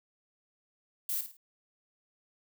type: noise with echo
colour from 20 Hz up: violet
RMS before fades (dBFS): -33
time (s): 1.09-1.21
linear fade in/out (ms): 2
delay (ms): 53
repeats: 3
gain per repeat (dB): -9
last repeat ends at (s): 1.369
effects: none